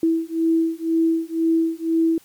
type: beating tone pair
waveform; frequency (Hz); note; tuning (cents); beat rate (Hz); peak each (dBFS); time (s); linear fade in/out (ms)
sine; 326.4 / 328.4; E4 / E4; -17 / -6; 2; -20; 0.03-2.18; 2
effects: white hiss -53 dBFS RMS until 2.24 s + MP3 96 kbps